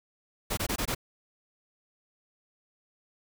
pink noise bursts, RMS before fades -30 dBFS, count 5, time 0.5-0.949 s, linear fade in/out 10 ms, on 73 ms, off 21 ms, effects none

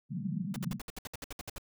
white band-pass noise, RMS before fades -36 dBFS, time 0.09-0.8 s, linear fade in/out 50 ms, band 130 to 230 Hz, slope 96 dB/octave
pink noise bursts, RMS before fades -41 dBFS, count 13, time 0.54-1.582 s, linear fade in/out 2 ms, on 22 ms, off 63 ms
effects none

